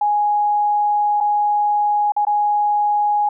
sine tone with dropouts, 830.6 Hz, G#5, in tune, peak -14 dBFS, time 0.01-3.29 s, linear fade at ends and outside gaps 5 ms, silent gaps 1.204-1.208 / 2.121-2.164 / 2.251-2.268 s, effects none

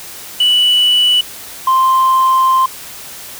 sine tone pair in turn, 2960 / 1046.5 Hz, F#7 / C6, 0 / 0 cents, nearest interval octave + tritone, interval 1800 cents, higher first, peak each -6 dBFS, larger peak neither, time 0.4-1.21 / 1.67-2.66 s, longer second, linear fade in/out 5 ms, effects tanh soft clip ceiling -6 dBFS + white hiss -31 dBFS RMS until 3.39 s

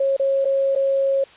sine tone with dropouts, 545 Hz, C#5, 29 cents flat, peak -16 dBFS, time 0-1.24 s, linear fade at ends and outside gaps 5 ms, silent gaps 0.166-0.196 / 0.447-0.453 / 0.752-0.759 s, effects white hiss -47 dBFS RMS until 1.36 s + resampled to 8000 Hz

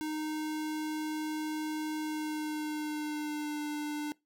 square tone with pitch glide, 308.7 to 298 Hz, D#4 to D4, -14 to +25 cents, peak -34 dBFS, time 0.01-4.12 s, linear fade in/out 0 ms, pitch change -61 cents, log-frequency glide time 2-3.63 s, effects noise-tail reverb RT60 0.2 s tail -22 dB re dry

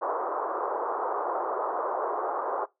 white band-pass noise, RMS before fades -30 dBFS, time 0.01-2.66 s, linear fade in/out 20 ms, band 370 to 1200 Hz, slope 48 dB/octave, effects noise-tail reverb RT60 0.2 s tail -21 dB re dry

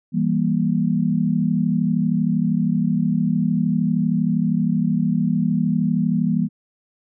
sine chord, E diminished, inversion none, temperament just, 164.81 / 197.78 / 237.3 Hz, E3 / G3 / Bb3, 0 / +16 / +31 cents, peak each -21 dBFS, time 0.12-6.49 s, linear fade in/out 50 ms, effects none

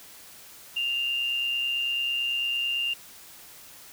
sine tone with amplitude modulation, 2794 Hz, F7, in tune, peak -23 dBFS, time 0.76-2.94 s, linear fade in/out 10 ms, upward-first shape sine, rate 129 Hz, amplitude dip 40%, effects white hiss -48 dBFS RMS until 3.92 s

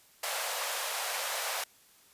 pink high-pass noise, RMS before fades -34 dBFS, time 0.23-1.64 s, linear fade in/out 5 ms, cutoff 530 Hz, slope 48 dB/octave, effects white hiss -61 dBFS RMS until 2.13 s + resampled to 32000 Hz

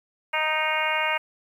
harmonic tone with a mistuned harmonic, 311.1 Hz, D#4, in tune, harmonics 2 / 3 / 4 / 5 / 6 / 7 / 8 / 9, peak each -31 / -28 / -32 / -31 / -33 / -28 / -31 / -31 dBFS, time 0.33-1.18 s, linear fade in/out 10 ms, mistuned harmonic 8, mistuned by -24 cents, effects 9-bit

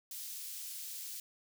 white high-pass noise, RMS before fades -44 dBFS, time 0.11-1.2 s, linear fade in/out 2 ms, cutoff 3900 Hz, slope 12 dB/octave, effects none

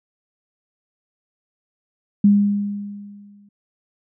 sine tone with exponential decay, 203.3 Hz, G#3, 37 cents flat, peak -8 dBFS, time 2.24-3.49 s, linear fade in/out 5 ms, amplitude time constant 270 ms, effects none

